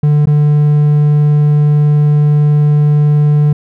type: tone with dropouts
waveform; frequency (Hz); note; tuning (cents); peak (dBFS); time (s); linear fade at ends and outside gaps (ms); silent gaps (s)
triangle; 148.2; D3; +16; -4; 0.03-3.53; 5; 0.257-0.27
effects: none